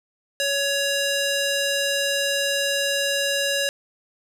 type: tone with band-pass filter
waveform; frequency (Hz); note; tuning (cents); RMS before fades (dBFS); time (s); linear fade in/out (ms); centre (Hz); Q
square; 560; C#5; +18; -23; 0.4-3.69; 0; 4700; 0.52
effects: none